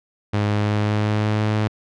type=tone with pitch glide; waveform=sawtooth; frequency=103.83 to 107.06 Hz; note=G#2 to A2; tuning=0 to -47 cents; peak=-14 dBFS; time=0.33-1.68 s; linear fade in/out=10 ms; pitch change=+53 cents; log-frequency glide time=0.45-1.45 s; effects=low-pass 4000 Hz 12 dB/octave